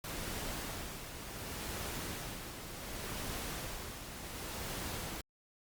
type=noise with tremolo; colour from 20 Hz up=pink; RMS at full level=-40 dBFS; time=0.04-5.21 s; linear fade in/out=2 ms; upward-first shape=sine; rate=0.68 Hz; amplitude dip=50%; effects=Opus 48 kbps